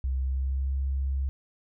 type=tone with pitch glide; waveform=sine; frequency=65.41 to 67.52 Hz; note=C2 to C#2; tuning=0 to -45 cents; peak=-25 dBFS; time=0.04-1.29 s; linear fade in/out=0 ms; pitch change=+55 cents; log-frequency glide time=0.16-0.74 s; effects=none